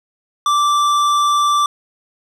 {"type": "tone with tanh clipping", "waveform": "sine", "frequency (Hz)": 1171, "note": "D6", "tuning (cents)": -5, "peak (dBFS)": -14, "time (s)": [0.46, 1.66], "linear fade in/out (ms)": 2, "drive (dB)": 14, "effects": []}